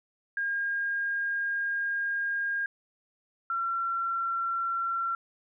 sine tone pair in turn, 1618 / 1360.6 Hz, G#6 / F6, -46 / -46 cents, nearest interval minor third, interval 300 cents, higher first, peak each -27 dBFS, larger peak neither, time 0.37-2.66 / 3.5-5.15 s, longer first, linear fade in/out 2 ms, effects none

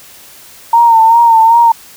sine tone with vibrato, 916 Hz, A#5, 31 cents flat, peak -3 dBFS, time 0.73-1.72 s, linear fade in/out 5 ms, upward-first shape sine, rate 2.6 Hz, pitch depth 48 cents each way, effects white hiss -37 dBFS RMS until 1.96 s

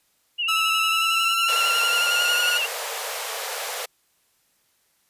sine tone with vibrato, 2794 Hz, F7, in tune, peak -22 dBFS, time 0.38-2.67 s, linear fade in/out 20 ms, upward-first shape sine, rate 11 Hz, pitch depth 72 cents each way
sawtooth tone with pitch glide, 1310 to 1436.8 Hz, E6 to F6, -11 to +49 cents, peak -18 dBFS, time 0.48-2.58 s, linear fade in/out 10 ms, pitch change +160 cents, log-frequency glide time 0.86-2.46 s
pink high-pass noise, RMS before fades -30 dBFS, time 1.48-3.86 s, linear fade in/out 10 ms, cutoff 440 Hz, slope 96 dB/octave
effects white hiss -66 dBFS RMS until 5.09 s + resampled to 32000 Hz

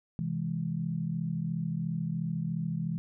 sine chord, C augmented, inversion none, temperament equal, 130.81 / 164.81 / 207.7 Hz, C3 / E3 / G#3, 0 / 0 / 0 cents, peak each -37 / -31 / -37 dBFS, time 0.19-2.98 s, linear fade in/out 0 ms, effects none

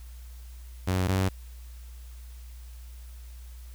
sawtooth tone pair in turn, 92.5 / 94.72 Hz, F#2 / F#2, 0 / +41 cents, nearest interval unison, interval 41 cents, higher second, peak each -20 / -19 dBFS, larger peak second, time 0.87-1.08 / 1.08-1.29 s, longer neither, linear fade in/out 10 ms, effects added 60 Hz sine -41 dBFS peak until 3.74 s + white hiss -57 dBFS RMS until 3.74 s

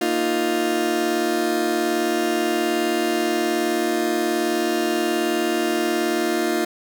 30% pulse chord, Bb suspended fourth, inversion none, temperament just, 233.1 / 310.8 / 349.6 Hz, Bb3 / Eb4 / F4, 0 / -2 / +2 cents, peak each -25 / -22 / -19 dBFS, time 0.01-6.65 s, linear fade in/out 5 ms, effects none

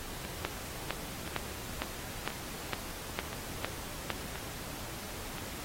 two click trains, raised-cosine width 0.3 ms, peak -23 / -15 dBFS, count 6 / 9, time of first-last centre 0.25-5.383 / 0.45-4.103 s, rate 0.974 / 2.19 Hz, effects pink hiss -43 dBFS RMS until 5.64 s + AAC 48 kbps

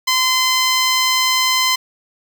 10% pulse tone, 1030 Hz, C6, 28 cents flat, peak -5 dBFS, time 0.07-1.76 s, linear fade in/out 10 ms, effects none

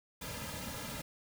pink noise with comb filter, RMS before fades -42 dBFS, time 0.21-1.02 s, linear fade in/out 10 ms, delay 2.7 ms, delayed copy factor -0.85, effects none

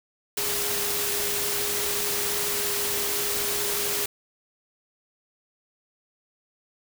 sine tone in noise, 410 Hz, G#4, 22 cents flat, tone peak -34 dBFS, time 0.37-4.06 s, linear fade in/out 5 ms, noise white, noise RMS -27 dBFS, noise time 0.37-4.06 s, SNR -10 dB, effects none

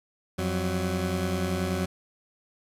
20% pulse tone pair together, 88.19 / 186.7 Hz, F2 / F#3, +17 / +16 cents, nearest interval octave + minor second, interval 1299 cents, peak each -24 dBFS, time 0.38-1.86 s, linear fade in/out 10 ms, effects resampled to 32000 Hz + 10-bit

